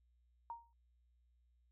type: tone with exponential decay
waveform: sine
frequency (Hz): 932.3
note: A#5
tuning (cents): 0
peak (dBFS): -40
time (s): 0.5-0.73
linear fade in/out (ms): 1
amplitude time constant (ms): 48
effects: added 60 Hz sine -70 dBFS peak until 1.71 s